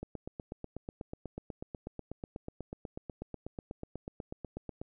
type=click train; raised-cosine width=2 ms; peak=-26 dBFS; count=40; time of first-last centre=0.03-4.815 s; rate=8.15 Hz; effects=none